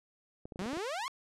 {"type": "clicks", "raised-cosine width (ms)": 2, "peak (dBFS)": -31, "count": 7, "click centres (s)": [0.455, 0.522, 0.559, 0.617, 0.66, 0.732, 0.771]}
{"type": "exponential sweep", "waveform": "sawtooth", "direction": "up", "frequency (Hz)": [172, 1130], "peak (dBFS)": -31, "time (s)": [0.59, 1.08], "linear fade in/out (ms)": 0}
{"effects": ["low-pass 8000 Hz 12 dB/octave"]}